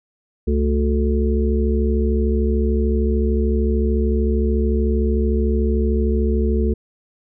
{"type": "harmonic tone with a mistuned harmonic", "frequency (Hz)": 73.42, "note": "D2", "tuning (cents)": 0, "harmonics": [1, 3, 5, 6], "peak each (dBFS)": [-17, -22, -24, -25], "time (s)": [0.47, 6.74], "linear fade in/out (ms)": 10, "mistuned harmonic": 1, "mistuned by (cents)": -120, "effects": []}